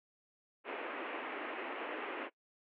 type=band-pass noise; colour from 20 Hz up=pink; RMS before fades=-42 dBFS; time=0.64-2.3 s; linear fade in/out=50 ms; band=280 to 2800 Hz; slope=48 dB/octave; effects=noise-tail reverb RT60 0.1 s tail -21 dB re dry